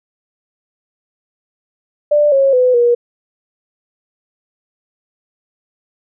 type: tone with pitch steps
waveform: sine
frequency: 591 / 545 / 503 / 478.5 Hz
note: D5 / C#5 / B4 / A#4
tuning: +11 / -29 / +32 / +45 cents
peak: -8 dBFS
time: 2.11-2.95 s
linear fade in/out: 10 ms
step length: 210 ms
effects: none